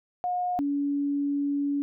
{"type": "tone pair in turn", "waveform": "sine", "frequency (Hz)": [719, 284.4], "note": ["F#5", "C#4"], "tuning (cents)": [-50, 45], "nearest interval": "octave + major third", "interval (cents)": 1605, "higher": "first", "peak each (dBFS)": [-25, -24], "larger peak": "second", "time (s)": [[0.24, 0.59], [0.59, 1.82]], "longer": "second", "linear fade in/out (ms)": 0, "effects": []}